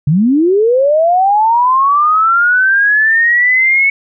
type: linear sweep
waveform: sine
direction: up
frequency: 134.5 to 2217 Hz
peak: -7 dBFS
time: 0.07-3.9 s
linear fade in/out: 5 ms
effects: none